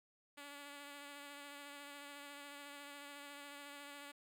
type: tone with vibrato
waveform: 5% pulse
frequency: 286 Hz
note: D4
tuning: 46 cents flat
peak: -39 dBFS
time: 0.37-4.12 s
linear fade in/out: 10 ms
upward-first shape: sine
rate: 14 Hz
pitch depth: 20 cents each way
effects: none